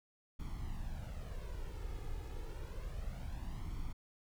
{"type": "noise with flanger", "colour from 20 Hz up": "brown", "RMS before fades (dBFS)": -42, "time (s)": [0.39, 3.93], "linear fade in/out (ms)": 10, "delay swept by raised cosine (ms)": [0.9, 2.4], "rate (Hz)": 0.29, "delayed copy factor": 0.65, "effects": []}